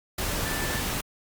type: tone in noise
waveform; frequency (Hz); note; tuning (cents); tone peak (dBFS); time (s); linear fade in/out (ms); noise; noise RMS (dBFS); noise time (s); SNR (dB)
sine; 1760; A6; 0; -35; 0.45-0.8; 5; pink; -29; 0.18-1.01; -9
effects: Opus 48 kbps